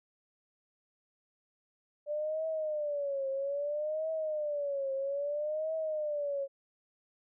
sine tone with vibrato, 587.3 Hz, D5, in tune, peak -31 dBFS, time 2.06-6.48 s, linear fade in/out 50 ms, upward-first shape triangle, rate 0.61 Hz, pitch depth 160 cents each way, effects none

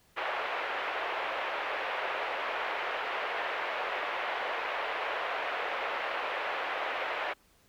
pink band-pass noise, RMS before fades -34 dBFS, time 0.16-7.34 s, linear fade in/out 20 ms, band 520 to 2700 Hz, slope 24 dB/octave, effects pink hiss -65 dBFS RMS until 7.68 s

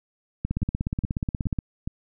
two click trains, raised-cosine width 5 ms, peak -17 / -13 dBFS, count 4 / 20, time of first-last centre 0.62-1.875 / 0.45-1.588 s, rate 2.39 / 16.7 Hz, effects none

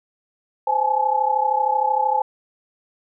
sine tone cluster, 517 / 833 / 866 Hz, C5 / G#5 / A5, -21 / +5 / -28 cents, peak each -26 / -20 / -20 dBFS, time 0.67-2.22 s, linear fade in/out 5 ms, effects none

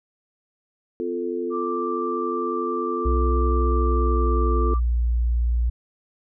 sine chord, F major, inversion second, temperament equal with one note detuned, 255.2 / 349.2 / 440 Hz, C4 / F4 / A4, -43 / 0 / 0 cents, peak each -31 / -27 / -28 dBFS, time 1-4.74 s, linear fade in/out 0 ms
sine tone, 1174.7 Hz, D6, in tune, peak -27 dBFS, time 1.5-4.8 s, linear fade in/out 50 ms
sine tone with pitch glide, 62.9 to 59.03 Hz, B1 to A#1, +32 to +22 cents, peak -18 dBFS, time 3.05-5.7 s, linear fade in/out 10 ms, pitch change -110 cents, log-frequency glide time 3.61-4.96 s
effects none

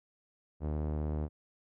sawtooth tone with low-pass filter, 75.9 Hz, D#2, 42 cents flat, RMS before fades -34 dBFS, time 0.6-1.29 s, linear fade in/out 50 ms, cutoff 670 Hz, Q 0.79, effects none

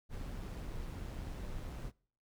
brown noise with amplitude modulation, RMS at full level -41 dBFS, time 0.09-1.92 s, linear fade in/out 50 ms, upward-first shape sine, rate 134 Hz, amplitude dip 30%, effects noise-tail reverb RT60 0.5 s tail -25 dB re dry

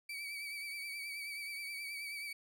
35% pulse tone with vibrato, 2292 Hz, D7, 43 cents flat, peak -39 dBFS, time 0.09-2.33 s, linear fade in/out 5 ms, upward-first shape triangle, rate 9.4 Hz, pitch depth 50 cents each way, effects none

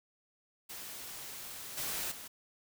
white noise with level steps, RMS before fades -45 / -37 / -47 dBFS, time 0.69-2.28 s, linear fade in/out 10 ms, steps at 1.77 / 2.11 s, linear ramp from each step 10 ms, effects none

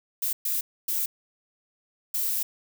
violet noise bursts at uneven times, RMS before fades -27 dBFS, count 4, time 0.22-0.33 / 0.45-0.61 / 0.88-1.06 / 2.14-2.43 s, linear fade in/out 5 ms, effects none

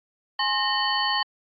sine tone cluster, 834 / 1062 / 1842 / 3034 / 4452 Hz, G#5 / C6 / A#6 / F#7 / C#8, +7 / +25 / -21 / +43 / +7 cents, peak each -28 dBFS, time 0.39-1.23 s, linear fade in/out 5 ms, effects AAC 64 kbps

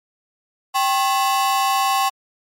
45% pulse ring-modulated tone, 932.3 Hz, A#5, in tune, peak -13 dBFS, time 0.74-2.1 s, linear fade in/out 20 ms, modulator 148 Hz, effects MP3 64 kbps

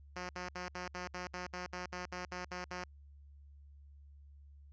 5% pulse tone bursts, 180 Hz, F#3, 47 cents flat, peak -29 dBFS, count 14, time 0.16-2.838 s, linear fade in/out 2 ms, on 130 ms, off 66 ms, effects added 71 Hz sine -54 dBFS peak until 4.72 s + resampled to 16000 Hz

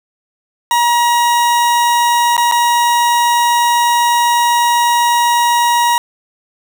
40% pulse tone with dropouts, 952 Hz, A#5, 36 cents sharp, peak -9 dBFS, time 0.71-5.98 s, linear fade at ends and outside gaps 1 ms, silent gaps 2.367-2.378 / 2.514-2.521 s, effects none

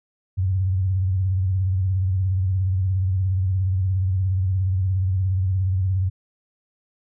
sine tone with vibrato, 94 Hz, F#2, 28 cents sharp, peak -18 dBFS, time 0.37-6.1 s, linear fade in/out 20 ms, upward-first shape triangle, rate 17 Hz, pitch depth 94 cents each way, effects none

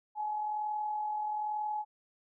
sine tone with amplitude modulation, 847 Hz, G#5, 34 cents sharp, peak -30 dBFS, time 0.15-1.85 s, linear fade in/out 50 ms, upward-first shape sine, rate 41.1 Hz, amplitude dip 35%, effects none

